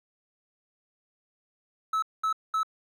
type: tone bursts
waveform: triangle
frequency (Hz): 1300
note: E6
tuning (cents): -24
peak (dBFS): -22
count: 3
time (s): 1.93-2.632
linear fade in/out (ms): 5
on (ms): 94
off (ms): 210
effects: none